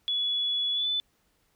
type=tone with pitch glide; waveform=sine; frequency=3401 to 3499 Hz; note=G#7 to A7; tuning=+40 to -10 cents; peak=-25 dBFS; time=0.08-1 s; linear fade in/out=0 ms; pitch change=+50 cents; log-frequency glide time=0.73-0.88 s; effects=pink hiss -70 dBFS RMS until 1.55 s